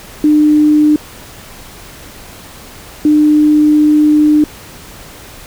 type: tone pair in turn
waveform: sine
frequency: 301.3 / 301.3 Hz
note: D4 / D4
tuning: +44 / +44 cents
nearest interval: unison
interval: 0 cents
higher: neither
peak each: -5 dBFS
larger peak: neither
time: 0.24-0.96 / 3.05-4.44 s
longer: second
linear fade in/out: 2 ms
effects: pink hiss -34 dBFS RMS until 5.46 s